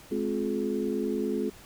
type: harmonic tone with a mistuned harmonic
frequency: 70.9 Hz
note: C#2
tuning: 40 cents sharp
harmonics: 3 / 4 / 5 / 6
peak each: -32 / -32 / -32 / -32 dBFS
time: 0.11-1.5 s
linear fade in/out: 10 ms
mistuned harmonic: 4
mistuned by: -130 cents
effects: pink hiss -51 dBFS RMS until 1.65 s